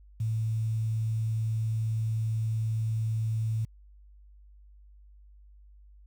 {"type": "tone with quantisation", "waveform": "sine", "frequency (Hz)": 111.1, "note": "A2", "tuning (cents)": 17, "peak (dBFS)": -26, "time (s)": [0.2, 3.65], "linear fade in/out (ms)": 5, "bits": 9, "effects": ["added 50 Hz sine -51 dBFS peak until 6.06 s"]}